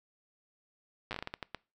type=slowing click train; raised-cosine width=0.3 ms; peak=-21 dBFS; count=11; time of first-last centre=1.11-1.547 s; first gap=8 ms; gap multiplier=1.35; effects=noise-tail reverb RT60 0.3 s tail -23 dB re dry